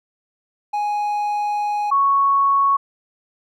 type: tone pair in turn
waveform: triangle / sine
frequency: 830.6 / 1108.7 Hz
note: G#5 / C#6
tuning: 0 / 0 cents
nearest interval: perfect fourth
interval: 500 cents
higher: second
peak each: -17 / -13 dBFS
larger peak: second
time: 0.73-1.91 / 1.91-2.77 s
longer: first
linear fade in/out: 10 ms
effects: none